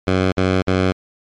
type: tone bursts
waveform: 10% pulse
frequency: 93.3 Hz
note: F#2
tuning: 15 cents sharp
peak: -6 dBFS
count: 3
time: 0.07-0.922 s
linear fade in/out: 5 ms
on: 250 ms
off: 51 ms
effects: low-pass 4000 Hz 12 dB/octave + MP3 64 kbps